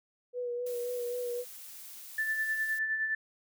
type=tone with vibrato; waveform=sine; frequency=487.3 Hz; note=B4; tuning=23 cents flat; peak=-32 dBFS; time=0.33-1.45 s; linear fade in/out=50 ms; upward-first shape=sine; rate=3.8 Hz; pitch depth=25 cents each way
type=noise; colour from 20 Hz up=blue; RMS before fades=-47 dBFS; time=0.66-2.79 s; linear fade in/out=5 ms
type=tone with tremolo; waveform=sine; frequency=1760 Hz; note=A6; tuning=in tune; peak=-27 dBFS; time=2.18-3.15 s; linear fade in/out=5 ms; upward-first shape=sine; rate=9.7 Hz; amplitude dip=45%
effects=none